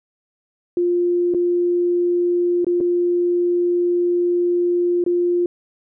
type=tone with dropouts; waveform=sine; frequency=351 Hz; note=F4; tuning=9 cents sharp; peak=-15 dBFS; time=0.77-5.46 s; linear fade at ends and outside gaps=2 ms; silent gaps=1.339-1.346 / 2.646-2.667 / 2.804-2.809 / 5.04-5.063 s; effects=none